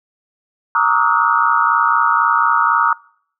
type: tone cluster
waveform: sine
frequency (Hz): 927 / 1140 / 1242 / 1306 / 1436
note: A#5 / C#6 / D#6 / E6 / F6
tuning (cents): -10 / +48 / -3 / -17 / +48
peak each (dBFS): -18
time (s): 0.75-2.93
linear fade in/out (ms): 2
effects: noise-tail reverb RT60 0.6 s tail -24 dB re dry